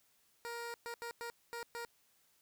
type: tone bursts at uneven times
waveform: 15% pulse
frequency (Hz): 470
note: A#4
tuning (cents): +14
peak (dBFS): -35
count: 6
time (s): 0.45-0.74 / 0.86-0.94 / 1.02-1.11 / 1.21-1.3 / 1.53-1.63 / 1.75-1.85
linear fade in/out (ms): 0
effects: white hiss -72 dBFS RMS until 2.41 s